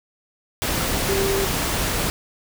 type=tone in noise; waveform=sine; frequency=392 Hz; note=G4; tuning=in tune; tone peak=-21 dBFS; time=1.09-1.45 s; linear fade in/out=0 ms; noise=pink; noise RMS=-23 dBFS; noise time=0.62-2.1 s; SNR=-1 dB; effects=none